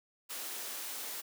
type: high-pass noise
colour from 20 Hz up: white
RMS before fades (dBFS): -41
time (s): 0.29-1.22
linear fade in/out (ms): 20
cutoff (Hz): 260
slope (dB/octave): 24
effects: none